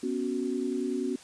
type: chord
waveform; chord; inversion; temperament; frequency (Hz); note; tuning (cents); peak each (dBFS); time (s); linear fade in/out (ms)
sine; B suspended second; none; equal; 246.9 / 277.2 / 370; B3 / C#4 / F#4; 0 / 0 / 0; -32; 0.03-1.16; 5
effects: white hiss -51 dBFS RMS until 1.23 s + resampled to 22050 Hz